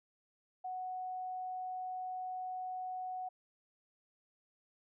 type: tone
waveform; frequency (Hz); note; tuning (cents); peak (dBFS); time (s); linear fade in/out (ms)
sine; 740; F#5; 0; -38; 0.64-3.29; 10
effects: none